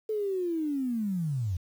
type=linear sweep; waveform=sine; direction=down; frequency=440 to 82.41 Hz; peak=-27 dBFS; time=0.09-1.57 s; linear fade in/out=5 ms; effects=9-bit

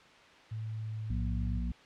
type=tone with pitch glide; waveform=sine; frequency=110 to 107.8 Hz; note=A2 to A2; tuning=0 to -35 cents; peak=-35 dBFS; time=0.51-1.59 s; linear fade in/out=10 ms; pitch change=-35 cents; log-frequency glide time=0.63-1.45 s
type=harmonic tone; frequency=59.5 Hz; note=A#1; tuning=36 cents sharp; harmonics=1 / 3 / 4; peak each=-32 / -39 / -41 dBFS; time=1.1-1.72 s; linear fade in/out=5 ms
effects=white hiss -56 dBFS RMS until 1.85 s + low-pass 3000 Hz 12 dB/octave

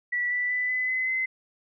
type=tone with pitch steps; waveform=sine; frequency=1953 / 1972.3 / 1991.7 / 2011 / 2031 / 2051 Hz; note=B6 / B6 / B6 / B6 / B6 / C7; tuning=-20 / -3 / +14 / +31 / +48 / -35 cents; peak=-24 dBFS; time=0.12-1.26 s; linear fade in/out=10 ms; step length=190 ms; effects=none

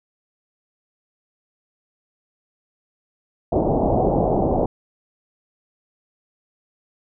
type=low-pass noise; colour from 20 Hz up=white; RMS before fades=-19 dBFS; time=3.52-4.66 s; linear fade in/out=5 ms; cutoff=780 Hz; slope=48 dB/octave; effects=none

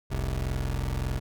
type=tone pair together; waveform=25% pulse; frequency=43.52 / 65.2 Hz; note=F1 / C2; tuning=-5 / -5 cents; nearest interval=perfect fifth; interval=700 cents; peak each=-27 dBFS; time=0.1-1.2 s; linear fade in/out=20 ms; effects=none

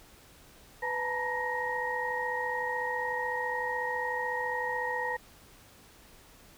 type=tone cluster; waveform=sine; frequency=497.2 / 869 / 925 / 959 / 1876 Hz; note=B4 / A5 / A#5 / A#5 / A#6; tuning=+12 / -22 / -14 / +49 / +11 cents; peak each=-36 / -37 / -39 / -39 / -33 dBFS; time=0.82-5.17 s; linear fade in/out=10 ms; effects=pink hiss -56 dBFS RMS until 6.57 s

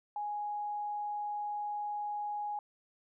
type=tone; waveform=sine; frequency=830.6 Hz; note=G#5; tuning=in tune; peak=-34 dBFS; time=0.16-2.59 s; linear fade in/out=2 ms; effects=none

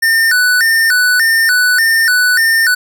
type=tone with vibrato; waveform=square; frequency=1641 Hz; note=G#6; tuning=21 cents flat; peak=-9 dBFS; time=0.02-2.75 s; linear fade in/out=10 ms; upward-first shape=square; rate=1.7 Hz; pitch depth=170 cents each way; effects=none

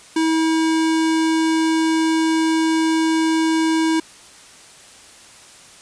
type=tone; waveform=square; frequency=321.6 Hz; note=E4; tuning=43 cents flat; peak=-16 dBFS; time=0.16-4 s; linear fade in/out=5 ms; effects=white hiss -44 dBFS RMS until 5.81 s + resampled to 22050 Hz

